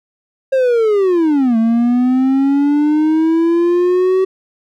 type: linear two-way sweep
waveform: triangle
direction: down then up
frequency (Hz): 540 to 222.7 to 380.5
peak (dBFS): -8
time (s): 0.52-4.25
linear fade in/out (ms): 10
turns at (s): 1.57
effects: none